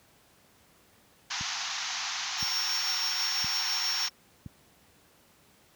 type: band-pass noise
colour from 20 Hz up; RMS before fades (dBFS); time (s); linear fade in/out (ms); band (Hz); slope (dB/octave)
white; -34; 1.3-4.09; 10; 720 to 6600; 96
type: click train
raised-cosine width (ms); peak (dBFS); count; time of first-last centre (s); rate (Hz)
5; -26; 4; 1.41-4.462; 0.983
type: tone with tremolo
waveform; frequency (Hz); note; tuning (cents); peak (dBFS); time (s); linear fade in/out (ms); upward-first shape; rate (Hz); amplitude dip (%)
square; 5500; F8; -27; -28; 2.37-4.1; 50; triangle; 6.1; 35
effects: pink hiss -61 dBFS RMS until 5.75 s + high-pass 80 Hz 12 dB/octave